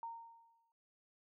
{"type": "tone with exponential decay", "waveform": "sine", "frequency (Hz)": 922, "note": "A#5", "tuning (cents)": -19, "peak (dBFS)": -40, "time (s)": [0.03, 0.72], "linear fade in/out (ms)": 1, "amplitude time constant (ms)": 150, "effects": []}